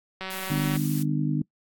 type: click train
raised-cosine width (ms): 0.3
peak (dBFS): -18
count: 106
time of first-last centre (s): 0.21-0.766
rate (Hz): 189
type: noise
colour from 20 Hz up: blue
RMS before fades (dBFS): -37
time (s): 0.3-1.03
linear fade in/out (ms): 5
type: harmonic tone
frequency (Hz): 50.4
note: G1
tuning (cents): +49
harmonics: 3 / 4 / 5 / 6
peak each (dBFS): -25 / -33 / -29 / -30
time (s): 0.5-1.42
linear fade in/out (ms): 5
effects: noise-tail reverb RT60 0.1 s tail -23 dB re dry + AAC 64 kbps